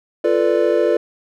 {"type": "chord", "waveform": "triangle", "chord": "B half-diminished seventh", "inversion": "second", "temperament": "equal with one note detuned", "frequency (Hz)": [346.2, 440, 493.9, 587.3], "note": ["F4", "A4", "B4", "D5"], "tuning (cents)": [-15, 0, 0, 0], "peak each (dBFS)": -17, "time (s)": [0.24, 0.97], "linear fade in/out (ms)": 5, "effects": []}